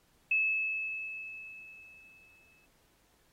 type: tone with exponential decay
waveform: sine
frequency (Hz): 2602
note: E7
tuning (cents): -23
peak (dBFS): -24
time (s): 0.31-2.66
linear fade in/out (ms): 5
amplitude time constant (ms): 510
effects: pink hiss -69 dBFS RMS until 3.32 s + AAC 48 kbps